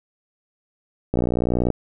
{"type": "click train", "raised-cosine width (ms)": 2, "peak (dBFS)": -7, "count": 35, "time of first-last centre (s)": [1.14, 1.703], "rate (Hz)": 60.4, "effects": []}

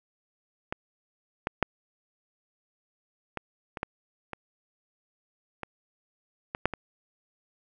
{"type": "clicks", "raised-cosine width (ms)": 0.5, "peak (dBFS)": [-15, -12, -6, -17, -20, -14, -20, -19, -16, -7, -18], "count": 11, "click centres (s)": [0.725, 1.471, 1.627, 3.373, 3.772, 3.831, 4.333, 5.633, 6.549, 6.656, 6.737], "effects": []}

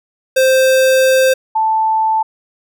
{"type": "tone pair in turn", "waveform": ["square", "sine"], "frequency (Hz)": [523.3, 880.1], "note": ["C5", "A5"], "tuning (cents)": [0, 0], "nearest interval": "major sixth", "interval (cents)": 900, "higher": "second", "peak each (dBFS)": [-9, -11], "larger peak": "first", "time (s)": [[0.36, 1.34], [1.55, 2.23]], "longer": "first", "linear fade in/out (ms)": 10, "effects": []}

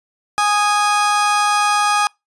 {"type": "tone pair together", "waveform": "35% pulse", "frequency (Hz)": [828.3, 1241], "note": ["G#5", "D#6"], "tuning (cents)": [-5, -5], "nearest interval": "perfect fifth", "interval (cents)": 700, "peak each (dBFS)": -15, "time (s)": [0.38, 2.07], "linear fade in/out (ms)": 0, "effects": ["noise-tail reverb RT60 0.2 s tail -26 dB re dry", "resampled to 24000 Hz"]}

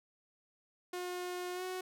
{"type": "tone with pitch glide", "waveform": "sawtooth", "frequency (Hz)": [359.2, 369.3], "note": ["F4", "F#4"], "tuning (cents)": [49, -3], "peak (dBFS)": -34, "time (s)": [0.93, 1.81], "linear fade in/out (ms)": 5, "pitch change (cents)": 48, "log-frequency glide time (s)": [1.54, 1.63], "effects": []}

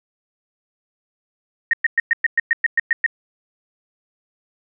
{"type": "tone bursts", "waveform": "sine", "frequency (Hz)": 1857, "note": "A#6", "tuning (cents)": -7, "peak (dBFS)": -12, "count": 11, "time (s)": [1.71, 3.063], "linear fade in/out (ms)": 2, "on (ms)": 23, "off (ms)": 110, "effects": []}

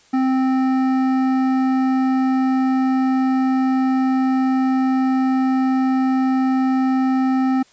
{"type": "tone with hard clipping", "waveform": "sine", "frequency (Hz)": 261.6, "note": "C4", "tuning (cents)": 0, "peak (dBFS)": -17, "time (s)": [0.13, 7.63], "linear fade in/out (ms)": 10, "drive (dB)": 12, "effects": ["white hiss -53 dBFS RMS until 7.72 s", "resampled to 16000 Hz"]}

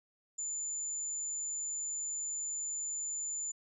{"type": "tone", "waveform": "sine", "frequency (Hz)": 7050, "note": "A8", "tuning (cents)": 2, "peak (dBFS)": -35, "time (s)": [0.38, 3.52], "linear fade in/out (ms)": 10, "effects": []}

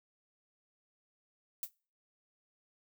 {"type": "noise with exponential decay", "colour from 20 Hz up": "violet", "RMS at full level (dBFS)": -33, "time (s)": [1.63, 1.71], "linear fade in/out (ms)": 1, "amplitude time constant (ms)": 16, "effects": ["noise-tail reverb RT60 0.4 s tail -25 dB re dry"]}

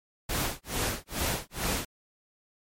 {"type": "noise with tremolo", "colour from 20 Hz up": "pink", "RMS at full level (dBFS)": -28, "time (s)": [0.29, 1.85], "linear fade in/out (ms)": 5, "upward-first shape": "sine", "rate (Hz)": 2.3, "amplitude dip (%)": 100, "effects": ["MP3 64 kbps"]}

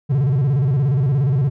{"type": "tone with vibrato", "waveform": "triangle", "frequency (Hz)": 135.1, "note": "C#3", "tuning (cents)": -44, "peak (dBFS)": -12, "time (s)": [0.09, 1.5], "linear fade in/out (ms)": 20, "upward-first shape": "square", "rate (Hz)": 17, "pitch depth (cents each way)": 140, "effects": []}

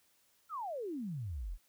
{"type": "exponential sweep", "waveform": "sine", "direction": "down", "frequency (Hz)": [1396.9, 34.9], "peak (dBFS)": -37, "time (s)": [0.49, 1.58], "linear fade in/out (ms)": 50, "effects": ["white hiss -71 dBFS RMS until 1.68 s"]}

